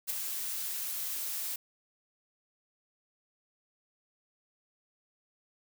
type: noise with ADSR envelope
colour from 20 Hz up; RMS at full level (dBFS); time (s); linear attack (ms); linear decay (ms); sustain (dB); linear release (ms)
blue; -30; 0.07-1.56; 32; 5; -6; 4
effects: none